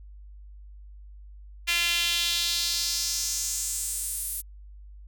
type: tone with high-pass filter sweep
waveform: sawtooth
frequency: 343.2 Hz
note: F4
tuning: 30 cents flat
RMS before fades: -28 dBFS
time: 1.67-4.42 s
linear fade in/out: 20 ms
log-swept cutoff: 2500 to 11000 Hz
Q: 2.5
effects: added 50 Hz sine -43 dBFS peak until 5.07 s